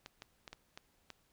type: clicks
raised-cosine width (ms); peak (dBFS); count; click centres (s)
0.2; -29; 6; 0.061 / 0.221 / 0.478 / 0.53 / 0.775 / 1.103
effects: pink hiss -73 dBFS RMS until 1.32 s